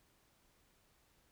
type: silence
effects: pink hiss -72 dBFS RMS until 1.31 s